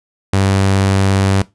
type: tone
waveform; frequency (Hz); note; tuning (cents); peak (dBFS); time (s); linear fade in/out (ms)
sawtooth; 97.2; G2; -14; -7; 0.33-1.42; 5
effects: noise-tail reverb RT60 0.2 s tail -18 dB re dry + resampled to 24000 Hz